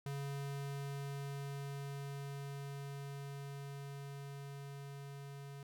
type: tone with level ramp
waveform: square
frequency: 140 Hz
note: C#3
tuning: 18 cents sharp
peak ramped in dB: -40 to -48 dBFS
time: 0.06-5.63 s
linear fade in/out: 2 ms
effects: none